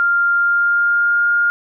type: tone with pitch glide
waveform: sine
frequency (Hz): 1396.9 to 1413.9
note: F6 to F6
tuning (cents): 0 to +21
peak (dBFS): -12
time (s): 0-1.5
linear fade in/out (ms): 0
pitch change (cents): +21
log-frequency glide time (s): 0.33-1.28
effects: none